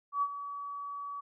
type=tone with ADSR envelope; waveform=sine; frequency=1139 Hz; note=C#6; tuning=47 cents sharp; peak=-25 dBFS; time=0.12-1.21 s; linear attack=100 ms; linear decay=55 ms; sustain=-12 dB; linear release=14 ms; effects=none